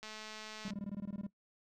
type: click train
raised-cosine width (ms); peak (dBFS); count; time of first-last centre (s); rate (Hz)
0.2; -30; 147; 0.03-0.706; 216
type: tone bursts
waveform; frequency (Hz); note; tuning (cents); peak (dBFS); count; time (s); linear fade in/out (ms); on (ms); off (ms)
triangle; 200; G3; +35; -35; 12; 0.65-1.266; 2; 33; 20
effects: noise-tail reverb RT60 0.1 s tail -18 dB re dry